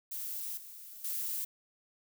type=noise with level steps; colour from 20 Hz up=violet; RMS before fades=-39 / -49 / -36 dBFS; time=0.11-1.45 s; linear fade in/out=10 ms; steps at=0.57 / 1.04 s; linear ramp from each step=5 ms; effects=none